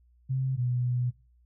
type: tone pair in turn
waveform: sine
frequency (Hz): 131.7 / 123.6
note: C3 / B2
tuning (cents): +12 / +2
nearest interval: minor second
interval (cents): 110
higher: first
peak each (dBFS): -25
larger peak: neither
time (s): 0.29-0.57 / 0.57-1.11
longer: second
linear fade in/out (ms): 20
effects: noise-tail reverb RT60 0.3 s tail -19 dB re dry + added 60 Hz sine -59 dBFS peak until 1.45 s